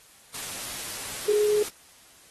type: tone in noise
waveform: sine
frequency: 418.9 Hz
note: G#4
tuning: 15 cents sharp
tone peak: -19 dBFS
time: 1.28-1.63 s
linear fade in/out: 5 ms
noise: white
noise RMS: -35 dBFS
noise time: 0.34-1.69 s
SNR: +13 dB
effects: white hiss -54 dBFS RMS until 2.3 s + AAC 32 kbps